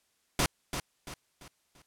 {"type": "noise with echo", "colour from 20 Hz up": "pink", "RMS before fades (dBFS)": -26, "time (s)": [0.39, 0.46], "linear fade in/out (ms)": 2, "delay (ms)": 340, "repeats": 4, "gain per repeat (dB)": -8, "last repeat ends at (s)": 1.82, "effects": ["white hiss -73 dBFS RMS until 1.86 s", "low-pass 11000 Hz 12 dB/octave"]}